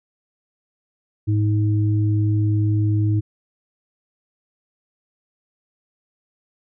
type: tone pair together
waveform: sine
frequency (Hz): 106.1 / 315.7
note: G#2 / D#4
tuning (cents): +38 / +25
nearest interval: octave + perfect fifth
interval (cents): 1887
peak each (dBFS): -16 / -25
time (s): 1.27-3.21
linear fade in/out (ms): 20
effects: none